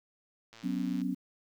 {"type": "click train", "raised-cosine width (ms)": 0.2, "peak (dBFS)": -34, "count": 56, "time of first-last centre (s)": [0.53, 1.017], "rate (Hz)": 113}
{"type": "chord", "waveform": "sine", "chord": "F# suspended fourth", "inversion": "none", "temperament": "equal with one note detuned", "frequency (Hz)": [185, 249.4, 277.2], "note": ["F#3", "B3", "C#4"], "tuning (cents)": [0, 17, 0], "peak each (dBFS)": -34, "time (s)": [0.63, 1.15], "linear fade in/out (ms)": 20}
{"effects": ["10-bit"]}